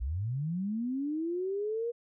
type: linear sweep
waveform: sine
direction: up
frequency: 53.6 to 479.2 Hz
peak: -30 dBFS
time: 0-1.92 s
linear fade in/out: 20 ms
effects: none